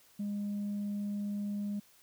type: tone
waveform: sine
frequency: 204.4 Hz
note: G#3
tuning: 27 cents flat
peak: -31 dBFS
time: 0.19-1.8 s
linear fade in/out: 10 ms
effects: tanh soft clip ceiling -31 dBFS + white hiss -63 dBFS RMS until 2.02 s